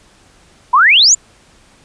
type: exponential sweep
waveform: sine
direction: up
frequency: 939 to 7459 Hz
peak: -5 dBFS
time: 0.73-1.15 s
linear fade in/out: 10 ms
effects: pink hiss -48 dBFS RMS until 1.84 s + resampled to 22050 Hz